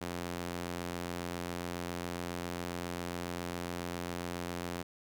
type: tone with high-pass filter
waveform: sawtooth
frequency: 87.31 Hz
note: F2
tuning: in tune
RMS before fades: -39 dBFS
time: 0.01-4.83 s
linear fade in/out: 10 ms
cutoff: 190 Hz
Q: 0.64
effects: none